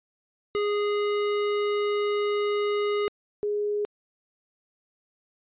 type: tone pair in turn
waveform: square / sine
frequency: 413.4 / 414.9 Hz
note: G#4 / G#4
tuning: -8 / -2 cents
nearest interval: unison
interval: 6 cents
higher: second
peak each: -24 dBFS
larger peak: neither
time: 0.55-3.08 / 3.43-3.85 s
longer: first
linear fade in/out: 0 ms
effects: resampled to 8000 Hz